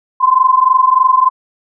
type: tone pair together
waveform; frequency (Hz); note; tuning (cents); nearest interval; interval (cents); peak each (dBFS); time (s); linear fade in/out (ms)
sine; 1023.2 / 1046.5; C6 / C6; -39 / 0; unison; 39; -10; 0.2-1.3; 20
effects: none